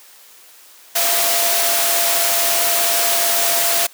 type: tone in noise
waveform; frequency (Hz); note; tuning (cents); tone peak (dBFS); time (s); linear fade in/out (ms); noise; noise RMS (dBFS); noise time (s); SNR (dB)
sine; 683; F5; -39; -23; 0.95-3.87; 10; white; -17; 0.95-3.87; -9
effects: white hiss -45 dBFS RMS until 3.93 s + high-pass 400 Hz 12 dB/octave